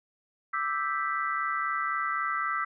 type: chord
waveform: sine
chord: E minor seventh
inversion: third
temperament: equal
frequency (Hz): 1174.7 / 1318.5 / 1568 / 1975.5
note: D6 / E6 / G6 / B6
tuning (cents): 0 / 0 / 0 / 0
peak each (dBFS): -33 / -30 / -36 / -34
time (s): 0.53-2.65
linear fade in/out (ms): 10
effects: none